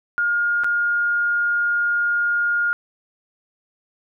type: tone with dropouts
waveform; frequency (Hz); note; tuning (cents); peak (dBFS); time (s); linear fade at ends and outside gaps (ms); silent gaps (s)
sine; 1420; F6; +28; -17; 0.18-2.73; 0; 0.636-0.644
effects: none